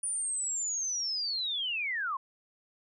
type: linear sweep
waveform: sine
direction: down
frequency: 9500 to 1016 Hz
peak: -30 dBFS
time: 0.03-2.17 s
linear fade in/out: 5 ms
effects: none